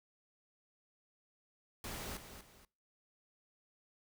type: noise with echo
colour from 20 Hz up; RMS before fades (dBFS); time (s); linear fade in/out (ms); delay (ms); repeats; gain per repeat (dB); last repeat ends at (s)
pink; -44; 1.84-2.17; 2; 240; 2; -9; 2.65
effects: noise-tail reverb RT60 0.4 s tail -24 dB re dry